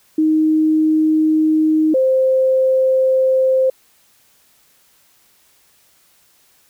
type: tone pair in turn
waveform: sine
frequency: 312.4 / 523 Hz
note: D#4 / C5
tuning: +7 / -1 cents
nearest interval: major sixth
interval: 892 cents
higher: second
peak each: -11 dBFS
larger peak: neither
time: 0.18-1.94 / 1.94-3.7 s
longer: neither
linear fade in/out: 5 ms
effects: white hiss -55 dBFS RMS until 6.69 s